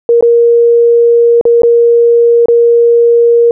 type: tone with dropouts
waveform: sine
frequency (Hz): 470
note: A#4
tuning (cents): +14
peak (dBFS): -3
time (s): 0.09-3.51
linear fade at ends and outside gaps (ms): 1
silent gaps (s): 0.209-0.225 / 1.412-1.453 / 1.62-1.633 / 2.458-2.484
effects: none